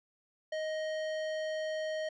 sine tone with hard clipping, 625 Hz, D#5, 8 cents sharp, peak -35 dBFS, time 0.52-2.09 s, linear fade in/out 5 ms, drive 18 dB, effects low-pass 5000 Hz 12 dB/octave

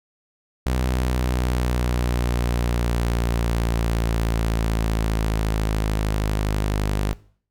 sawtooth linear sweep, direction down, 63.2 to 50.7 Hz, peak -16 dBFS, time 0.66-7.13 s, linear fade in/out 0 ms, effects noise-tail reverb RT60 0.5 s tail -20 dB re dry

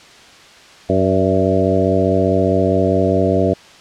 harmonic tone with a mistuned harmonic, 95 Hz, F#2, 46 cents sharp, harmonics 1 / 2 / 3 / 4 / 5 / 6 / 7, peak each -20 / -20 / -20 / -20 / -20 / -20 / -20 dBFS, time 0.89-3.54 s, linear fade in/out 10 ms, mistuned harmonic 6, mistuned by +31 cents, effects white hiss -42 dBFS RMS until 3.8 s + low-pass 5000 Hz 12 dB/octave

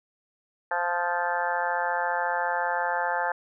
harmonic tone with a mistuned harmonic, 174.61 Hz, F3, in tune, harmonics 3 / 4 / 5 / 6 / 7 / 8 / 9 / 10, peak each -33 / -32 / -28 / -37 / -38 / -36 / -32 / -34 dBFS, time 0.71-3.32 s, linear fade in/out 2 ms, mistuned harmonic 7, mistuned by +31 cents, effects none

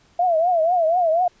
sine tone with vibrato, 680 Hz, F5, 46 cents flat, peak -15 dBFS, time 0.19-1.28 s, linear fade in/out 5 ms, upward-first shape triangle, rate 4.1 Hz, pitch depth 160 cents each way, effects pink hiss -57 dBFS RMS until 1.4 s + resampled to 16000 Hz

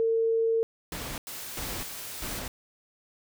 sine tone, 453.3 Hz, A#4, 48 cents flat, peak -22 dBFS, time 0-0.63 s, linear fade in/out 0 ms
pink noise bursts, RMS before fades -36 dBFS, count 3, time 0.92-2.48 s, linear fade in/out 2 ms, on 260 ms, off 390 ms
white noise, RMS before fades -39 dBFS, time 1.27-2.39 s, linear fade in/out 0 ms
effects none

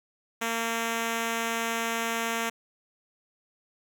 5% pulse tone, 229.1 Hz, A#3, 30 cents flat, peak -16 dBFS, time 0.41-2.5 s, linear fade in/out 10 ms, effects none

